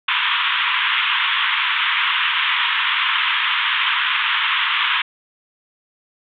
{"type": "band-pass noise", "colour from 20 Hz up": "white", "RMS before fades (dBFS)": -19, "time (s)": [0.08, 5.02], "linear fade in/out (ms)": 5, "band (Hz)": [940, 3500], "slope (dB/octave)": 96, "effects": []}